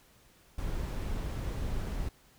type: noise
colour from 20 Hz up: brown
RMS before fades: -34 dBFS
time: 0.58-2.09 s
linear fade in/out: 5 ms
effects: pink hiss -62 dBFS RMS until 2.38 s